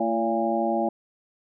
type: tone cluster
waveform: sine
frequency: 225.5 / 338.4 / 571 / 682 / 816 Hz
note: A3 / E4 / D5 / F5 / G#5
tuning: +43 / +45 / -49 / -41 / -31 cents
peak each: -28 dBFS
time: 0-0.89 s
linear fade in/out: 5 ms
effects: none